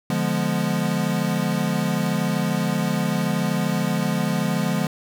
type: chord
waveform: square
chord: D diminished seventh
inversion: none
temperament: equal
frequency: 146.83 / 174.61 / 207.7 / 246.9 Hz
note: D3 / F3 / Ab3 / Cb4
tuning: 0 / 0 / 0 / 0 cents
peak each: -28 / -25 / -26 / -29 dBFS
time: 0.1-4.87 s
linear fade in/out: 2 ms
effects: none